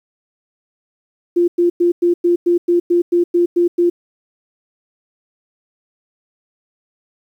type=tone bursts; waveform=sine; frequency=347.8 Hz; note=F4; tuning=7 cents flat; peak=-10 dBFS; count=12; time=1.36-3.9 s; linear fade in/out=10 ms; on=120 ms; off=100 ms; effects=8-bit